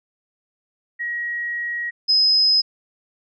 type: tone pair in turn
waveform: sine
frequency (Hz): 1900 / 5072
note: A#6 / D#8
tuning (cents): +33 / +32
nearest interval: octave + perfect fourth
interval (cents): 1699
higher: second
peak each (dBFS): -23 / -13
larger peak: second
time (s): 0.99-1.91 / 2.08-2.62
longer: first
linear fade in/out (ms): 20
effects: none